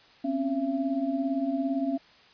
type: tone cluster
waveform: sine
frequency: 257.4 / 275 / 674 Hz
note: C4 / C#4 / E5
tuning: -28 / -14 / +38 cents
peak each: -32 / -27 / -33 dBFS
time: 0.24-1.98 s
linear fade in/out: 10 ms
effects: white hiss -56 dBFS RMS until 2.33 s + resampled to 11025 Hz